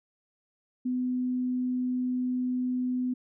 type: tone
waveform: sine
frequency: 251.5 Hz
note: B3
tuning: 32 cents sharp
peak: -26 dBFS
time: 0.85-3.14 s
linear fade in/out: 10 ms
effects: none